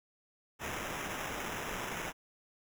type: noise with sample-and-hold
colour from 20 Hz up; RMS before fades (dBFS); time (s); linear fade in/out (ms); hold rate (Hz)
blue; -39; 0.59-2.13; 50; 4410
effects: none